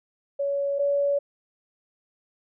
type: tone pair in turn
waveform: sine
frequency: 562 / 566.9 Hz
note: C#5 / C#5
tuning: +24 / +39 cents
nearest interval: unison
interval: 15 cents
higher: second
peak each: -23 / -20 dBFS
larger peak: second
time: 0.39-0.79 / 0.79-1.19 s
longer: neither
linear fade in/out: 10 ms
effects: none